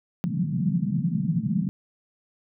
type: band-pass noise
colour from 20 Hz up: pink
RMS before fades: -25 dBFS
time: 0.24-1.69 s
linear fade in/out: 0 ms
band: 150 to 200 Hz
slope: 48 dB/octave
effects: none